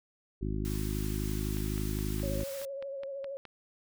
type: harmonic tone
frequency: 51.91 Hz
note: G#1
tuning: in tune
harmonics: 1 / 2 / 3 / 4 / 5 / 6 / 7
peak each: -34 / -37 / -39 / -40 / -41 / -42 / -42 dBFS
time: 0.41-2.44 s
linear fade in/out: 10 ms
type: band-stop noise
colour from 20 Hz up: white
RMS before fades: -45 dBFS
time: 0.65-2.65 s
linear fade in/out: 0 ms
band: 200 to 860 Hz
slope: 24 dB/octave
type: click train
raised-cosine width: 0.3 ms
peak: -30 dBFS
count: 10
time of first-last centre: 1.57-3.453 s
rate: 4.78 Hz
type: tone with vibrato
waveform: sine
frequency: 550 Hz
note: C#5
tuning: 14 cents flat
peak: -36 dBFS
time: 2.23-3.37 s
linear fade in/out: 0 ms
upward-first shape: sine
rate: 13 Hz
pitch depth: 38 cents each way
effects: none